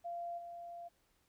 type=tone with level steps; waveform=sine; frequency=690 Hz; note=F5; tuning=21 cents flat; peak=-39 / -45 dBFS; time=0.04-0.89 s; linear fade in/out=20 ms; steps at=0.37 s; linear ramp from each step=20 ms; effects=pink hiss -75 dBFS RMS until 1.28 s